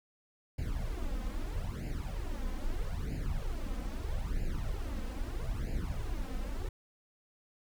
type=noise with flanger; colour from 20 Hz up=brown; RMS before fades=-35 dBFS; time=0.58-6.69 s; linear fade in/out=5 ms; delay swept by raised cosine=0.42 to 3.92 ms; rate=0.78 Hz; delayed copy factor=+0.85; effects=none